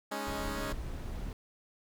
10% pulse chord, Ab suspended fourth, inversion none, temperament equal with one note detuned, 207.7 / 277.2 / 309.7 Hz, Ab3 / Db4 / Eb4, 0 / 0 / -8 cents, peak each -31 / -30 / -35 dBFS, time 0.11-0.73 s, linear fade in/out 10 ms
brown noise, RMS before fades -39 dBFS, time 0.27-1.33 s, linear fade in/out 2 ms
effects none

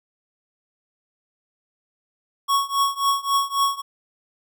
square tone with tremolo, 1108.7 Hz, C#6, in tune, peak -16 dBFS, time 2.48-3.82 s, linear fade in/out 20 ms, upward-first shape triangle, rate 3.7 Hz, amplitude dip 95%, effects none

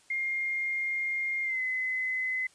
sine tone with pitch glide, 2122 to 2033 Hz, C7 to B6, +24 to +50 cents, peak -28 dBFS, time 0.1-2.47 s, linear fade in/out 5 ms, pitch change -74 cents, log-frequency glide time 1.43-1.61 s, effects white hiss -61 dBFS RMS until 2.54 s + resampled to 22050 Hz

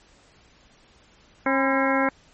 harmonic tone with a mistuned harmonic, 270 Hz, C#4, 45 cents flat, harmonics 1 / 2 / 3 / 4 / 5 / 6 / 7 / 8, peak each -24 / -25 / -28 / -28 / -29 / -28 / -33 / -29 dBFS, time 1.46-2.09 s, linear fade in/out 2 ms, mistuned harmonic 4, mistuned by -97 cents, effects pink hiss -56 dBFS RMS until 2.33 s + MP3 32 kbps

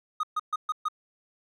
triangle tone bursts, 1244.5 Hz, D#6, in tune, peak -23 dBFS, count 5, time 0.2-0.885 s, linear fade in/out 5 ms, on 33 ms, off 130 ms, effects none

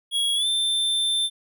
square tone with pitch glide, 3322 to 3560 Hz, G#7 to A7, 0 to +20 cents, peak -21 dBFS, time 0.11-1.3 s, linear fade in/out 50 ms, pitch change +120 cents, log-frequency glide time 0.35-0.47 s, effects none

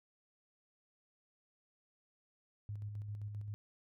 sine tone with tremolo, 103.83 Hz, G#2, in tune, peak -39 dBFS, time 2.69-3.54 s, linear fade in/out 0 ms, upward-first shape square, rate 7.6 Hz, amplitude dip 35%, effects none

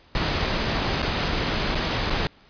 pink noise with dropouts, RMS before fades -24 dBFS, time 0.15-2.27 s, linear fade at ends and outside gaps 1 ms, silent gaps 1.02-1.026 / 1.748-1.753 / 2.099-2.103 s, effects pink hiss -54 dBFS RMS until 2.49 s + resampled to 11025 Hz

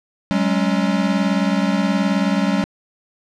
square chord, F# suspended second, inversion none, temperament equal with one note detuned, 188.88 / 207.7 / 277.2 Hz, F#3 / G#3 / C#4, +36 / 0 / 0 cents, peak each -20 / -21 / -23 dBFS, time 0.31-2.64 s, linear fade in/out 0 ms, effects low-pass 5000 Hz 12 dB/octave

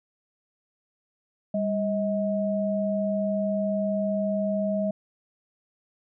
sine tone pair together, 199.54 / 634 Hz, G3 / D#5, +31 / +32 cents, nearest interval octave + minor sixth, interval 2001 cents, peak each -26 dBFS, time 1.54-4.91 s, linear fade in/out 5 ms, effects none

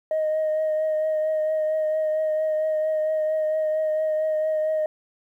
sine tone with vibrato, 623 Hz, D#5, 2 cents sharp, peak -19 dBFS, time 0.11-4.86 s, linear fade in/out 2 ms, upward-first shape triangle, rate 4.4 Hz, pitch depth 21 cents each way, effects tanh soft clip ceiling -18 dBFS + 10-bit

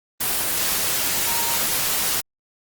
sine tone in noise, 932.3 Hz, A#5, in tune, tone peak -29 dBFS, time 1.26-1.57 s, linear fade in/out 10 ms, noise white, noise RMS -22 dBFS, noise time 0.2-2.21 s, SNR -10 dB, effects Opus 24 kbps

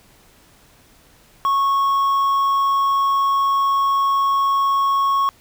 triangle tone with quantisation, 1101 Hz, C#6, 12 cents flat, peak -13 dBFS, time 1.45-5.29 s, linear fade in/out 0 ms, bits 7, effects pink hiss -52 dBFS RMS until 5.4 s

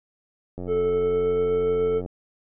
click train, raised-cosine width 2 ms, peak -21 dBFS, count 134, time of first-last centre 0.58-2.061 s, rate 89.8 Hz
triangle tone with pitch glide, 437.5 to 442.1 Hz, A4 to A4, -10 to +8 cents, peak -18 dBFS, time 0.67-2.02 s, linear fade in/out 50 ms, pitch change +18 cents, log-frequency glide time 0.84-1.49 s
effects resampled to 8000 Hz

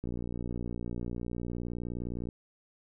click train, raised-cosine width 3 ms, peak -24 dBFS, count 135, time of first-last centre 0.04-2.288 s, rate 59.6 Hz, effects none

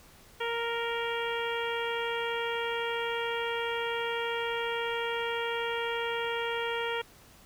harmonic tone, 465.9 Hz, A#4, 1 cent flat, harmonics 1 / 2 / 3 / 4 / 5 / 6 / 7, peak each -33 / -36 / -38 / -39 / -40 / -41 / -41 dBFS, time 0.4-7.02 s, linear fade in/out 10 ms, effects pink hiss -56 dBFS RMS until 7.45 s

